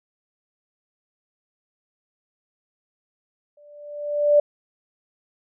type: tone with exponential growth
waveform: sine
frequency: 587.3 Hz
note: D5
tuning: in tune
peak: -10 dBFS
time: 3.57-4.4 s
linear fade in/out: 5 ms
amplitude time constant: 180 ms
effects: none